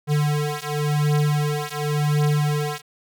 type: beating tone pair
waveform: square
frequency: 147.9 / 148.82 Hz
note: D3 / D3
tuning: +13 / +23 cents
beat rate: 0.92 Hz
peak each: -23 dBFS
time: 0.07-2.82 s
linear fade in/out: 50 ms
effects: none